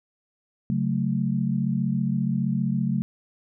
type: chord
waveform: sine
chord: F# minor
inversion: second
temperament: equal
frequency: 138.59 / 185 / 220 Hz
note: C#3 / F#3 / A3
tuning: 0 / 0 / 0 cents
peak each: -26 dBFS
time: 0.7-3.02 s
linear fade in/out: 0 ms
effects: none